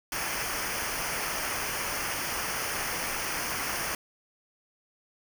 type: noise with comb filter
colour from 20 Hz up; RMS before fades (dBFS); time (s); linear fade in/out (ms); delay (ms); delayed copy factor
pink; -32; 0.12-3.95; 2; 0.26; -0.75
effects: none